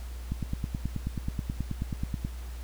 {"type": "click train", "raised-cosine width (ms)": 5, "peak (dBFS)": -18, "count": 19, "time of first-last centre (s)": [0.32, 2.249], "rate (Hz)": 9.33, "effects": ["added 60 Hz sine -36 dBFS peak until 2.63 s", "pink hiss -51 dBFS RMS until 2.63 s"]}